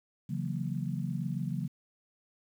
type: chord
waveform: sine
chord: F# dominant seventh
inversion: second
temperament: just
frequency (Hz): 138.75 / 166.5 / 185 / 231.2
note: C#3 / E3 / F#3 / A#3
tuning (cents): +2 / +18 / 0 / -14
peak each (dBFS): -35 / -36 / -37 / -40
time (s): 0.29-1.68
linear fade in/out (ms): 10
effects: 10-bit